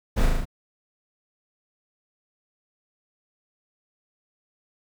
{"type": "noise with echo", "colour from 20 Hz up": "brown", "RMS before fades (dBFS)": -20, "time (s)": [0.16, 0.27], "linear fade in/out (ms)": 20, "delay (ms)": 37, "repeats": 5, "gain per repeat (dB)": -2, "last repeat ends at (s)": 0.455, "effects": []}